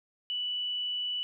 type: tone with frequency modulation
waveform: sine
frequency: 2963 Hz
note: F#7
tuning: 2 cents sharp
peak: -30 dBFS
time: 0.3-1.23 s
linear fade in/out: 0 ms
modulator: 21.9 Hz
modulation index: 0.25
effects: none